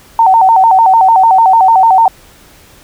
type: tone with vibrato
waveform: sine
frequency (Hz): 830.6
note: G#5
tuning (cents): 0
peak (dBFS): -3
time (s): 0.19-2.08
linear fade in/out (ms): 2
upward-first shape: square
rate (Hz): 6.7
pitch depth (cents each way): 160
effects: pink hiss -41 dBFS RMS until 2.83 s